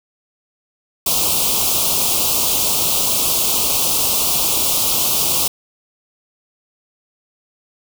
white band-stop noise, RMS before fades -17 dBFS, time 1.06-5.48 s, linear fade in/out 5 ms, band 1200 to 2600 Hz, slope 48 dB/octave, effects none

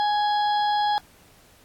harmonic tone, 833 Hz, G#5, 5 cents sharp, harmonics 1 / 2 / 4 / 5 / 6, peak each -20 / -33 / -33 / -38 / -40 dBFS, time 0-0.98 s, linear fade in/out 0 ms, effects pink hiss -55 dBFS RMS until 1.64 s + AAC 64 kbps

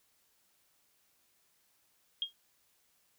sine tone with exponential decay, 3247 Hz, G#7, 40 cents flat, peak -27 dBFS, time 2.22-2.33 s, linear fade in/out 1 ms, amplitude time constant 22 ms, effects white hiss -72 dBFS RMS until 3.18 s

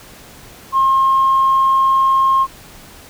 sine tone, 1070 Hz, C6, 38 cents sharp, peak -9 dBFS, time 0.72-2.47 s, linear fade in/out 50 ms, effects tanh soft clip ceiling -6 dBFS + pink hiss -40 dBFS RMS until 3.09 s

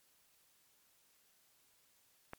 click, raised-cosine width 0.5 ms, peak -29 dBFS, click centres 2.334 s, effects white hiss -71 dBFS RMS until 2.38 s + MP3 96 kbps

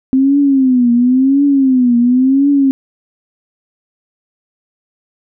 sine tone with vibrato, 260.1 Hz, C4, 10 cents flat, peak -7 dBFS, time 0.13-2.71 s, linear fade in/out 0 ms, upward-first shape triangle, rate 0.95 Hz, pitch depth 170 cents each way, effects none

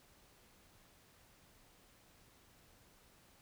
silence, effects pink hiss -66 dBFS RMS until 3.41 s

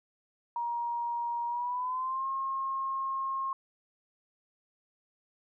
sine tone with pitch glide, 946 to 1074.2 Hz, A#5 to C6, +25 to +45 cents, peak -30 dBFS, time 0.56-3.53 s, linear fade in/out 2 ms, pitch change +220 cents, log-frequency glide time 1.47-2.27 s, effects none

